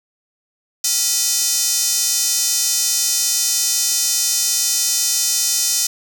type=tone with high-pass filter; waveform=square; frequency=277.2 Hz; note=C#4; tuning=in tune; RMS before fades=-18 dBFS; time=0.84-5.87 s; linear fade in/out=5 ms; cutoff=6000 Hz; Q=2.2; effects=none